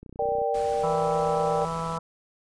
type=click train; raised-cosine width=3 ms; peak=-30 dBFS; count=13; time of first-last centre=0.03-0.417 s; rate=31 Hz
type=chord; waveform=sine; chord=G minor; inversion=first; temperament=equal; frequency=466.2 / 587.3 / 784 Hz; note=Bb4 / D5 / G5; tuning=0 / 0 / 0 cents; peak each=-27 / -28 / -27 dBFS; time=0.19-1.65 s; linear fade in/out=2 ms
type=noise; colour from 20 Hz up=pink; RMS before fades=-42 dBFS; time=0.54-1.98 s; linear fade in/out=5 ms
type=harmonic tone; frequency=164.81 Hz; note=E3; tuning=in tune; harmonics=1 / 3 / 4 / 5 / 6 / 7 / 8; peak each=-33 / -36 / -38 / -39 / -33 / -39 / -35 dBFS; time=0.83-1.99 s; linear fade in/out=10 ms
effects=resampled to 22050 Hz